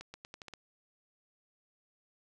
accelerating click train, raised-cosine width 0.2 ms, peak -28 dBFS, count 7, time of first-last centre 0.01-0.537 s, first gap 130 ms, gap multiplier 0.84, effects none

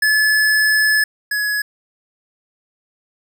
square tone pair in turn, 1721 / 1687.5 Hz, A6 / G#6, -39 / +27 cents, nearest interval unison, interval 34 cents, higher first, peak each -13 / -18 dBFS, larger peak first, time 0.02-1.04 / 1.31-1.62 s, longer first, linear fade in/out 5 ms, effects none

